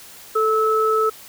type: tone pair together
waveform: sine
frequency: 438.9 / 1301 Hz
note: A4 / E6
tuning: -4 / -23 cents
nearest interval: octave + perfect fifth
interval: 1881 cents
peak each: -18 dBFS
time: 0.35-1.1 s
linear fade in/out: 10 ms
effects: white hiss -42 dBFS RMS until 1.28 s